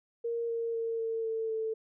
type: tone with pitch steps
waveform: sine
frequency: 466.2 / 461.4 / 456.6 / 451.9 / 447.2 / 442.6 Hz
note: A#4 / A#4 / A#4 / A4 / A4 / A4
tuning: 0 / -18 / -36 / +46 / +28 / +10 cents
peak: -30 dBFS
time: 0.24-1.74 s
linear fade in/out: 10 ms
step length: 250 ms
effects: none